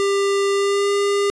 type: tone with pitch glide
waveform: square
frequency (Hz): 397.5 to 403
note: G4 to G4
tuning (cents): +24 to +48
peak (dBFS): -17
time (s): 0-1.3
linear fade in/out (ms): 0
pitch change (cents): +24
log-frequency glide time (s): 0.52-0.91
effects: resampled to 22050 Hz